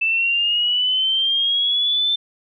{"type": "linear sweep", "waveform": "sine", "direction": "up", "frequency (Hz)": [2637, 3560], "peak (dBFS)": -16, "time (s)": [0.01, 2.16], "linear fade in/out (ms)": 10, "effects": []}